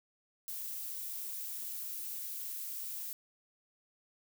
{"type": "noise", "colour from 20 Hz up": "violet", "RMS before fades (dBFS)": -41, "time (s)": [0.48, 3.13], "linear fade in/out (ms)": 0, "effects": []}